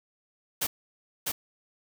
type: noise with echo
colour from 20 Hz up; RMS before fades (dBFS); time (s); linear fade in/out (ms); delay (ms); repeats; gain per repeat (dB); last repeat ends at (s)
white; -28; 0.61-0.67; 10; 650; 1; -2; 1.32
effects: none